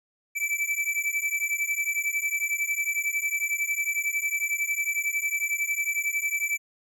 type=beating tone pair; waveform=square; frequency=2312 / 2323 Hz; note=D7 / D7; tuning=-28 / -20 cents; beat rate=11 Hz; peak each=-29 dBFS; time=0.35-6.58 s; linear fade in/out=20 ms; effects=none